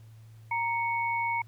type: tone pair together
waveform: sine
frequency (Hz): 932.3 / 2217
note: A#5 / C#7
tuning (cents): 0 / 0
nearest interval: octave + minor third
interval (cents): 1500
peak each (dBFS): -28 / -31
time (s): 0.51-1.42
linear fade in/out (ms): 5
effects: added 111 Hz sine -48 dBFS peak until 1.47 s + pink hiss -65 dBFS RMS until 1.47 s